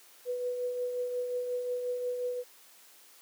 sine tone with tremolo, 493.9 Hz, B4, in tune, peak -28 dBFS, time 0.25-2.44 s, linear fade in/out 50 ms, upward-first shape triangle, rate 5.6 Hz, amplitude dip 45%, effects white hiss -57 dBFS RMS until 3.21 s + high-pass 300 Hz 12 dB/octave

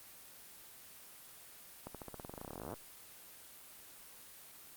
accelerating click train, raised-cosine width 1 ms, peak -30 dBFS, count 29, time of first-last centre 1.87-2.739 s, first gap 77 ms, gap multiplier 0.92, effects white hiss -55 dBFS RMS until 4.76 s + Opus 24 kbps

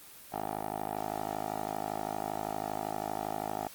10% pulse tone with band-pass filter, 52.6 Hz, G#1, 23 cents sharp, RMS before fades -36 dBFS, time 0.32-3.68 s, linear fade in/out 10 ms, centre 720 Hz, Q 2.9, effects white hiss -51 dBFS RMS until 3.74 s + Opus 24 kbps

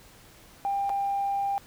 sine tone with dropouts, 796 Hz, G5, 26 cents sharp, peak -24 dBFS, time 0.65-1.58 s, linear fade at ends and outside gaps 0 ms, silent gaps 0.894-0.9 s, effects tanh soft clip ceiling -20 dBFS + pink hiss -53 dBFS RMS until 1.66 s

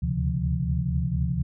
sine tone cluster, 72.1 / 76.3 / 129.3 / 140.9 / 171.8 Hz, D2 / D#2 / C3 / C#3 / F3, -31 / -33 / -20 / +29 / -28 cents, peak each -29 / -32 / -28 / -31 / -28 dBFS, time 0.02-1.43 s, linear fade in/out 10 ms, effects none

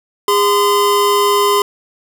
square tone pair together, 407.5 / 1026.8 Hz, G#4 / C6, -33 / -33 cents, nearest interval octave + major third, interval 1600 cents, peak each -14 dBFS, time 0.28-1.62 s, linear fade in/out 2 ms, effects none

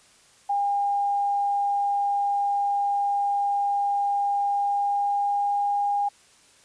sine tone with pitch glide, 807 to 812.1 Hz, G#5 to G#5, -50 to -39 cents, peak -21 dBFS, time 0.49-6.09 s, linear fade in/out 10 ms, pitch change +11 cents, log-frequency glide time 4.46-5.7 s, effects white hiss -56 dBFS RMS until 6.64 s + resampled to 22050 Hz

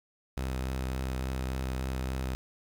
sawtooth tone with vibrato, 64.9 Hz, C2, 13 cents flat, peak -27 dBFS, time 0.37-2.35 s, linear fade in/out 0 ms, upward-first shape triangle, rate 3.5 Hz, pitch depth 20 cents each way, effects 9-bit

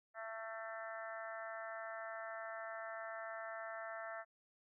harmonic tone, 223.3 Hz, A3, 26 cents sharp, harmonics 3 / 4 / 5 / 6 / 7 / 8 / 9, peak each -47 / -56 / -56 / -50 / -55 / -51 / -59 dBFS, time 0.14-4.25 s, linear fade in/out 50 ms, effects none

